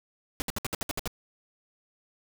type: noise bursts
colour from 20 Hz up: pink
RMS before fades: -31 dBFS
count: 9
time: 0.4-1.076 s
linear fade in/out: 0 ms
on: 20 ms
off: 62 ms
effects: none